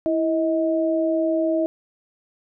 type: tone pair together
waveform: sine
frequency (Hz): 328.4 / 634.4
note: E4 / D#5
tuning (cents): -6 / +33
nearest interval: major seventh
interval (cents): 1139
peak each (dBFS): -21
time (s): 0.06-1.66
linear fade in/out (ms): 0
effects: none